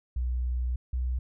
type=tone pair in turn; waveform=sine; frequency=61.7 / 62.56 Hz; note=B1 / B1; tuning=-1 / +23 cents; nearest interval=unison; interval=24 cents; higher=second; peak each=-26 dBFS; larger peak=neither; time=0.16-0.76 / 0.93-1.19 s; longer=first; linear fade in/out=5 ms; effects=none